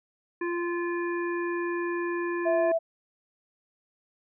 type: harmonic tone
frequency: 346.2 Hz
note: F4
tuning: 15 cents flat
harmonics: 1 / 3 / 5 / 7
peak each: -28 / -36 / -36 / -44 dBFS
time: 0.41-2.72 s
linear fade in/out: 5 ms
type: tone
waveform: sine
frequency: 659.3 Hz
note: E5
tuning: in tune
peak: -22 dBFS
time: 2.45-2.79 s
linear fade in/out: 20 ms
effects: none